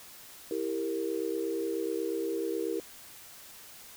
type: chord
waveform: sine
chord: E diminished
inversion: none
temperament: equal with one note detuned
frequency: 329.6 / 397.2 / 466.2 Hz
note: E4 / G4 / Bb4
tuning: 0 / +23 / 0 cents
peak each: -34 dBFS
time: 0.51-2.8 s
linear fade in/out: 2 ms
effects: white hiss -50 dBFS RMS until 3.96 s